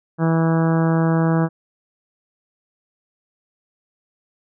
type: harmonic tone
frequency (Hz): 163.5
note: E3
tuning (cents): -14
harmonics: 1 / 2 / 3 / 4 / 5 / 6 / 7 / 8 / 9 / 10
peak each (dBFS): -16 / -22 / -26 / -28 / -30 / -32 / -33 / -34 / -35 / -36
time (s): 0.18-1.49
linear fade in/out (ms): 50
effects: none